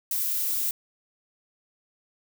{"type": "noise", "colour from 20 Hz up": "violet", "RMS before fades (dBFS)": -27, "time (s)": [0.11, 0.71], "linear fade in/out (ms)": 2, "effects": []}